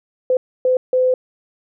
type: tone bursts at uneven times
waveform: sine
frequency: 510 Hz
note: C5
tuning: 44 cents flat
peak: -12 dBFS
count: 3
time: 0.3-0.37 / 0.65-0.77 / 0.93-1.14 s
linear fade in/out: 2 ms
effects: none